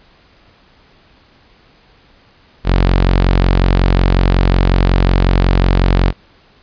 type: tone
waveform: sawtooth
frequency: 45.47 Hz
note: F#1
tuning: 29 cents flat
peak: -5 dBFS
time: 2.64-6.13 s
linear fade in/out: 50 ms
effects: pink hiss -49 dBFS RMS until 6.62 s + resampled to 11025 Hz